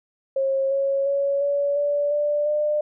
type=tone with pitch steps; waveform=sine; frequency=540 / 549.4 / 559 / 568.8 / 578.8 / 588.9 / 599.2 Hz; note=C#5 / C#5 / C#5 / C#5 / D5 / D5 / D5; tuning=-45 / -16 / +14 / +45 / -25 / +5 / +35 cents; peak=-19 dBFS; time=0.36-2.81 s; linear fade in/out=5 ms; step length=350 ms; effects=none